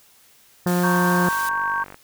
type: harmonic tone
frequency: 177.5 Hz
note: F3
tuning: 28 cents sharp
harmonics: 1 / 2 / 3 / 4 / 5 / 6 / 7 / 8 / 9 / 10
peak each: -19 / -25 / -29 / -31 / -33 / -35 / -36 / -37 / -38 / -39 dBFS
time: 0.66-1.29 s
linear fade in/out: 2 ms
type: high-pass noise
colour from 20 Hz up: white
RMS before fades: -33 dBFS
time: 0.67-1.49 s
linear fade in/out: 2 ms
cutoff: 1200 Hz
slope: 12 dB/octave
type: chord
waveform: sine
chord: G diminished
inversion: first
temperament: equal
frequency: 932.3 / 1108.7 / 1568 Hz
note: Bb5 / Db6 / G6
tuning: 0 / 0 / 0 cents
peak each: -26 / -25 / -24 dBFS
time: 0.83-1.84 s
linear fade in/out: 10 ms
type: click train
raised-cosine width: 0.5 ms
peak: -23 dBFS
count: 50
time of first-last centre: 0.94-1.944 s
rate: 48.8 Hz
effects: white hiss -54 dBFS RMS until 2.03 s